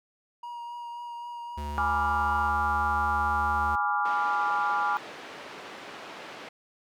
triangle tone with vibrato, 951 Hz, A#5, 34 cents sharp, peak -34 dBFS, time 0.43-2.49 s, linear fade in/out 5 ms, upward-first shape triangle, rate 3.8 Hz, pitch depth 15 cents each way
square tone with pitch glide, 73.42 to 73.97 Hz, D2 to D2, 0 to +13 cents, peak -34 dBFS, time 1.57-3.76 s, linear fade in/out 10 ms, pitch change +13 cents, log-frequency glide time 1.86-3.14 s
sine chord, G# diminished seventh, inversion none, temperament equal, 830.6 / 987.8 / 1174.7 / 1396.9 Hz, G#5 / B5 / D6 / F6, 0 / 0 / 0 / 0 cents, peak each -28 / -32 / -29 / -30 dBFS, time 1.78-4.97 s, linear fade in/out 0 ms
pink band-pass noise, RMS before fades -43 dBFS, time 4.05-6.49 s, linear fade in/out 5 ms, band 370 to 3200 Hz, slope 12 dB/octave
effects none

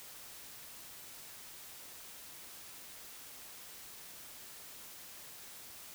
silence, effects white hiss -51 dBFS RMS until 5.94 s

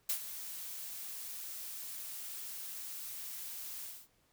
blue noise with ADSR envelope, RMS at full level -32 dBFS, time 0.09-4.08 s, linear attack 7 ms, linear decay 86 ms, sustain -12 dB, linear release 240 ms, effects pink hiss -72 dBFS RMS until 4.32 s

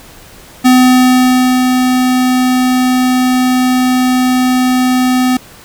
square tone with ADSR envelope, 253.6 Hz, B3, 46 cents sharp, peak -4 dBFS, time 0.64-5.37 s, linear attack 20 ms, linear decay 940 ms, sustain -5 dB, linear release 4 ms, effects pink hiss -37 dBFS RMS until 5.64 s

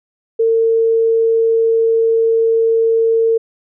sine tone, 453.4 Hz, A#4, 48 cents flat, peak -10 dBFS, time 0.39-3.38 s, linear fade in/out 10 ms, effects none

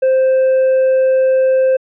sine tone with hard clipping, 523.3 Hz, C5, in tune, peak -10 dBFS, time 0.02-1.77 s, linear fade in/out 10 ms, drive 2 dB, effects resampled to 8000 Hz

